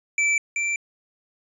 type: tone pair in turn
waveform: square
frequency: 2324 / 2346 Hz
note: D7 / D7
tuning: -19 / -2 cents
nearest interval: unison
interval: 17 cents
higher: second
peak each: -19 / -23 dBFS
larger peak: first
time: 0.18-0.38 / 0.56-0.76 s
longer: neither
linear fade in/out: 2 ms
effects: resampled to 22050 Hz